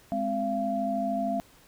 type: tone cluster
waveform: sine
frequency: 207.9 / 261 / 683 Hz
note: G#3 / C4 / F5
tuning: +2 / -4 / -39 cents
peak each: -32 / -32 / -28 dBFS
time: 0.12-1.4 s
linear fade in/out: 0 ms
effects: pink hiss -57 dBFS RMS until 1.67 s